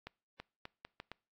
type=accelerating click train; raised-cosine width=0.3 ms; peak=-28 dBFS; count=6; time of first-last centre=0.07-1.116 s; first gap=330 ms; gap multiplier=0.77; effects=noise-tail reverb RT60 0.4 s tail -25 dB re dry + AAC 48 kbps